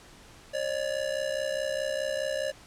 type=ring-modulated tone; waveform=square; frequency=573 Hz; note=D5; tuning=43 cents flat; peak=-26 dBFS; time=0.53-2.52 s; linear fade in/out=20 ms; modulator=32.4 Hz; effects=pink hiss -52 dBFS RMS until 2.66 s + low-pass 9000 Hz 12 dB/octave